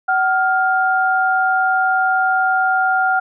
sine tone pair together, 754.8 / 1406 Hz, F#5 / F6, +34 / +11 cents, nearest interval major seventh, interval 1077 cents, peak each -16 dBFS, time 0.08-3.2 s, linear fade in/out 10 ms, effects none

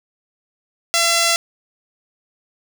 5% pulse tone, 677 Hz, E5, 46 cents sharp, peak -3 dBFS, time 0.94-1.36 s, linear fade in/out 0 ms, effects none

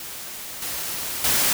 white noise with level steps, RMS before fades -35 / -29 / -20 dBFS, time 0-1.53 s, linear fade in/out 2 ms, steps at 0.62 / 1.24 s, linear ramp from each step 2 ms, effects none

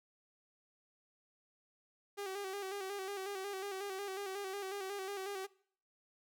sawtooth tone with vibrato, 392 Hz, G4, in tune, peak -36 dBFS, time 2.17-5.47 s, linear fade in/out 20 ms, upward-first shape square, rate 5.5 Hz, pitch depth 52 cents each way, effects noise-tail reverb RT60 0.6 s tail -23 dB re dry

